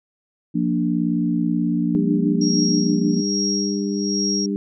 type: chord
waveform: sine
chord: Bb major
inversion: second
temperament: equal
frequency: 174.61 / 233.1 / 293.7 Hz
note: F3 / Bb3 / D4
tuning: 0 / 0 / 0 cents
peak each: -22 dBFS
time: 0.54-3.22 s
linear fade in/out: 20 ms
type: harmonic tone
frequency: 100 Hz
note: G2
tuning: 35 cents sharp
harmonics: 2 / 3 / 4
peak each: -22 / -26 / -28 dBFS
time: 1.95-4.56 s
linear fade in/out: 0 ms
type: tone with tremolo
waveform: sine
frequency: 5600 Hz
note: F8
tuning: 4 cents sharp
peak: -21 dBFS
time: 2.41-4.46 s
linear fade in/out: 5 ms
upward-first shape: sine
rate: 1.2 Hz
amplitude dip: 85%
effects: none